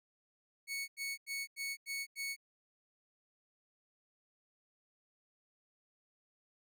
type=tone bursts; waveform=sawtooth; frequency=2217 Hz; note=C#7; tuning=in tune; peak=-34 dBFS; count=6; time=0.67-2.365 s; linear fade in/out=50 ms; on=210 ms; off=87 ms; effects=none